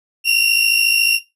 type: tone pair together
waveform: 35% pulse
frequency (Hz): 2730 / 2784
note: F7 / F7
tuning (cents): -40 / -6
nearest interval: unison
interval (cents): 34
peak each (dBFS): -13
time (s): 0.24-1.2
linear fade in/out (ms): 50
effects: noise-tail reverb RT60 0.2 s tail -17 dB re dry + resampled to 32000 Hz